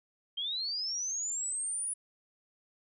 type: linear sweep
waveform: sine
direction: up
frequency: 3136 to 9900 Hz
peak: -32 dBFS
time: 0.37-1.94 s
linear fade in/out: 10 ms
effects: none